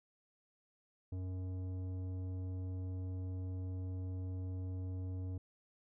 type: tone with tanh clipping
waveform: sine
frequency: 92.5 Hz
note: F#2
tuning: in tune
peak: -40 dBFS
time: 1.12-5.38 s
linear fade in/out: 5 ms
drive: 12 dB
effects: none